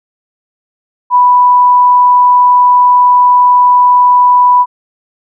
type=tone; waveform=sine; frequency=987.8 Hz; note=B5; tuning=in tune; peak=-3 dBFS; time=1.1-4.66 s; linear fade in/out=50 ms; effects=none